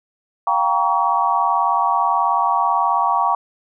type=chord; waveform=sine; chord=G half-diminished seventh; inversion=third; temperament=just; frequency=705.6 / 784 / 940.8 / 1128.9 Hz; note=F5 / G5 / Bb5 / Db6; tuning=+18 / 0 / +16 / +31 cents; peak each=-23 / -21 / -19 / -19 dBFS; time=0.47-3.35 s; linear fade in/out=2 ms; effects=none